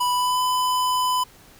square tone with pitch glide, 987.8 to 1004.5 Hz, B5 to B5, 0 to +29 cents, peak -20 dBFS, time 0-1.24 s, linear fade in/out 10 ms, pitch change +29 cents, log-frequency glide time 0.12-0.4 s, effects pink hiss -50 dBFS RMS until 1.59 s

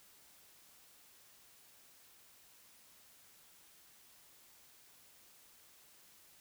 silence, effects white hiss -63 dBFS RMS until 6.4 s

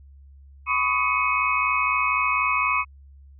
sine tone cluster, 1014 / 1118 / 1251 / 2202 / 2526 Hz, B5 / C#6 / D#6 / C#7 / D#7, +45 / +14 / +9 / -12 / +26 cents, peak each -27 / -25 / -29 / -27 / -24 dBFS, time 0.66-2.85 s, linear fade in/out 50 ms, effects added 69 Hz sine -45 dBFS peak until 3.39 s

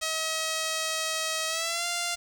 5% pulse tone with pitch glide, 638 to 695.7 Hz, D#5 to F5, +43 to -7 cents, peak -16 dBFS, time 0.01-2.16 s, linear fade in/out 20 ms, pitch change +150 cents, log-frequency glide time 1.48-1.86 s, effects 8-bit

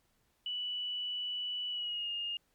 sine tone with pitch glide, 2960 to 2835 Hz, F#7 to F7, 0 to +25 cents, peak -34 dBFS, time 0.46-2.37 s, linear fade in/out 2 ms, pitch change -75 cents, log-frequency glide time 1.69-2.1 s, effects pink hiss -74 dBFS RMS until 2.54 s + MP3 96 kbps

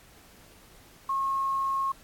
sine tone with quantisation, 1084 Hz, C#6, 39 cents flat, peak -25 dBFS, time 1.09-1.92 s, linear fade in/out 5 ms, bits 9, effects pink hiss -55 dBFS RMS until 2.03 s + AAC 64 kbps

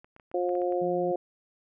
clicks, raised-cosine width 0.5 ms, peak -36 dBFS, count 8, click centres 0.045 / 0.164 / 0.198 / 0.315 / 0.492 / 0.553 / 0.618 / 0.723 s
harmonic tone, 178 Hz, F3, 33 cents sharp, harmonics 2 / 3 / 4, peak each -28 / -29 / -32 dBFS, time 0.34-1.16 s, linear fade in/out 5 ms
sine tone, 174.61 Hz, F3, in tune, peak -35 dBFS, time 0.81-1.12 s, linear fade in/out 10 ms
effects none

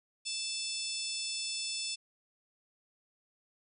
harmonic tone with a mistuned harmonic, 880 Hz, A5, in tune, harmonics 3 / 4 / 5 / 6 / 7 / 8 / 9 / 10, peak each -43 / -42 / -45 / -38 / -50 / -47 / -44 / -45 dBFS, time 0.25-1.96 s, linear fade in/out 20 ms, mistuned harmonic 10, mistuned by +60 cents, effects none

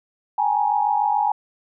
sine tone cluster, 794 / 841 / 947 Hz, G5 / G#5 / A#5, +22 / +22 / +27 cents, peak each -24 / -19 / -24 dBFS, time 0.38-1.32 s, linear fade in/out 5 ms, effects none

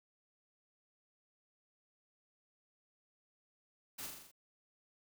white noise with echo, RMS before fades -45 dBFS, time 3.98-4.07 s, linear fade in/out 10 ms, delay 41 ms, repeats 6, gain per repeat -3 dB, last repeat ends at 4.316 s, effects none

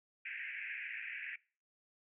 white band-pass noise, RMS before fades -44 dBFS, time 0.25-1.36 s, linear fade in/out 5 ms, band 1600 to 2600 Hz, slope 96 dB/octave, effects noise-tail reverb RT60 0.4 s tail -23 dB re dry

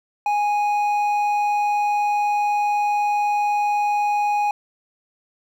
triangle tone with hard clipping, 828 Hz, G#5, 5 cents flat, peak -19 dBFS, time 0.26-4.51 s, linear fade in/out 2 ms, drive 9 dB, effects none

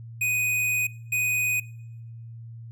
square tone bursts at uneven times, 2492 Hz, D#7, 2 cents sharp, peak -23 dBFS, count 2, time 0.21-0.87 / 1.12-1.6 s, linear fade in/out 5 ms, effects noise-tail reverb RT60 0.9 s tail -23 dB re dry + added 115 Hz sine -38 dBFS peak until 2.71 s

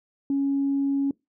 sine tone, 277.2 Hz, C#4, in tune, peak -20 dBFS, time 0.3-1.11 s, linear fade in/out 2 ms, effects noise-tail reverb RT60 0.2 s tail -23 dB re dry + tanh soft clip ceiling -16 dBFS

